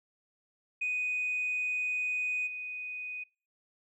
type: tone with level steps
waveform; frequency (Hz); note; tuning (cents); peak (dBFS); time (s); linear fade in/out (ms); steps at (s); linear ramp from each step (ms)
sine; 2490; D#7; +1; -28 / -36; 0.81-3.24; 10; 2.46; 20
effects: noise-tail reverb RT60 0.4 s tail -26 dB re dry + tanh soft clip ceiling -25 dBFS